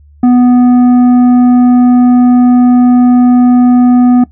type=tone with tanh clipping; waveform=sine; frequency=246.9 Hz; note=B3; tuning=in tune; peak=-4 dBFS; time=0.23-4.24 s; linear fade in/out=5 ms; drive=8 dB; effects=noise-tail reverb RT60 0.1 s tail -18 dB re dry + added 73 Hz sine -37 dBFS peak until 4.31 s